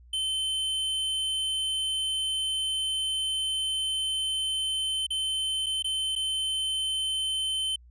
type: tone with dropouts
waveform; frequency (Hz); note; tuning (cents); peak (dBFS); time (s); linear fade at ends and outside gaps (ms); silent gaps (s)
square; 3075; G7; -34; -27; 0.13-7.76; 5; 5.067-5.104 / 5.662-5.665 / 5.825-5.843 / 6.154-6.16
effects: added 60 Hz sine -50 dBFS peak until 7.9 s + resampled to 22050 Hz